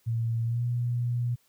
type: tone with pitch glide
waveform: sine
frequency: 115 to 120.86 Hz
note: A#2 to B2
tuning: -23 to -37 cents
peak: -25 dBFS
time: 0.06-1.36 s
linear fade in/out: 20 ms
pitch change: +86 cents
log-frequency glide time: 0.44-0.64 s
effects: white hiss -67 dBFS RMS until 1.48 s